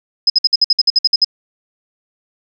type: tone bursts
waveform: sine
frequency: 5070 Hz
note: D#8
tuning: 32 cents sharp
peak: -7 dBFS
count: 12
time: 0.27-1.246 s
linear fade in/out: 5 ms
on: 30 ms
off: 56 ms
effects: none